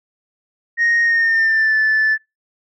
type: tone with pitch glide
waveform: sine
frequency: 1864.7 to 1749.9 Hz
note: A#6 to A6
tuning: 0 to -10 cents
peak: -11 dBFS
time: 0.77-2.18 s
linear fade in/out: 50 ms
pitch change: -110 cents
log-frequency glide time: 1.03-1.76 s
effects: noise-tail reverb RT60 0.2 s tail -22 dB re dry + tanh soft clip ceiling -10 dBFS